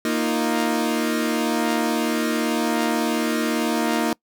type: chord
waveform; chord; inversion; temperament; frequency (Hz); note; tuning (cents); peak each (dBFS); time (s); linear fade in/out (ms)
sawtooth; Bb suspended fourth; none; equal; 233.1 / 311.1 / 349.2; Bb3 / Eb4 / F4; 0 / 0 / 0; -19 / -20 / -24; 0.05-4.13; 2
effects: noise-tail reverb RT60 0.1 s tail -24 dB re dry